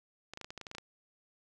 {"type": "clicks", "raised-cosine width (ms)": 0.2, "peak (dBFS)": -26, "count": 11, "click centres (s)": [0.336, 0.374, 0.413, 0.445, 0.505, 0.577, 0.613, 0.668, 0.714, 0.75, 0.783], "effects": []}